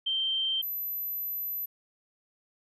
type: tone pair in turn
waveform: sine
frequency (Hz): 3136 / 12040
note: G7 / F#9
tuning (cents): 0 / +29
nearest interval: octave + major seventh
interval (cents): 2329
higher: second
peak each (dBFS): -26 / -31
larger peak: first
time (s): 0.06-0.62 / 0.62-1.66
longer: second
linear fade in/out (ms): 10
effects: none